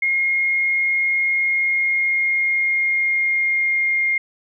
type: tone with pitch glide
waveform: sine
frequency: 2144 to 2124 Hz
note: C7 to C7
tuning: +42 to +25 cents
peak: -16 dBFS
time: 0.02-4.18 s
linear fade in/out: 5 ms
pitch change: -17 cents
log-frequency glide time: 1.33-4.07 s
effects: none